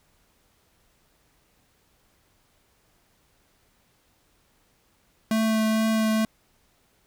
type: tone with vibrato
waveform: square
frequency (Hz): 220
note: A3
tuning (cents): 0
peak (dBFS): -21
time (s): 5.31-6.25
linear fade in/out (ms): 2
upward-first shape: triangle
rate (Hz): 2.2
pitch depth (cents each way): 13
effects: pink hiss -65 dBFS RMS until 7.06 s